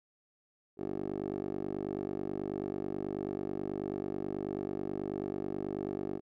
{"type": "tone with band-pass filter", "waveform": "10% pulse", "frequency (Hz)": 49.23, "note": "G1", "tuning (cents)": 8, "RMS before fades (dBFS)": -37, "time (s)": [0.77, 6.21], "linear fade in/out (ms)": 50, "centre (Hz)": 400, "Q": 4, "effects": []}